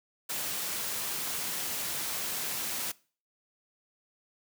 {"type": "noise", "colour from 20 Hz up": "white", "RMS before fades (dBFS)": -34, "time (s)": [0.29, 2.92], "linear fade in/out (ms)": 10, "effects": ["noise-tail reverb RT60 0.4 s tail -22 dB re dry", "high-pass 100 Hz 12 dB/octave"]}